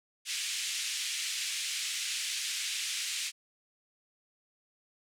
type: band-pass noise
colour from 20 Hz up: pink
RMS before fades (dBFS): -35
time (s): 0.25-3.32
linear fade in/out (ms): 50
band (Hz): 2300 to 9200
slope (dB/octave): 24
effects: none